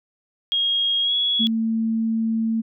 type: tone with pitch glide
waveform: sine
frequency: 3266 to 3360 Hz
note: G#7 to G#7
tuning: -30 to +19 cents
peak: -18 dBFS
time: 0.52-1.47 s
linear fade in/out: 0 ms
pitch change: +49 cents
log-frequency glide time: 1.02-1.14 s
type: tone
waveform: sine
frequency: 224.5 Hz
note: A3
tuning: 35 cents sharp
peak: -19 dBFS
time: 1.39-2.62 s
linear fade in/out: 20 ms
effects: none